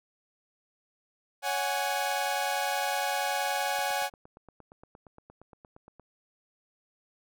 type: chord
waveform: sawtooth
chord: C# suspended fourth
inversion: none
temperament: equal with one note detuned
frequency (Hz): 560.2 / 740 / 830.6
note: C#5 / F#5 / G#5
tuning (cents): +18 / 0 / 0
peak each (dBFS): -31 / -28 / -27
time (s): 1.42-4.1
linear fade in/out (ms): 50
type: click train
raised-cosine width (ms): 1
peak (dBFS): -36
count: 20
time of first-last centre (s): 3.79-5.997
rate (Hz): 8.61
effects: none